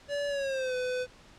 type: tone with pitch glide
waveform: square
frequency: 574 to 502.6 Hz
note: D5 to B4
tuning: -40 to +30 cents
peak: -30 dBFS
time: 0.08-1.07 s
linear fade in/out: 50 ms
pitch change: -230 cents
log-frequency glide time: 0.28-0.75 s
effects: pink hiss -55 dBFS RMS until 1.38 s + low-pass 6000 Hz 12 dB/octave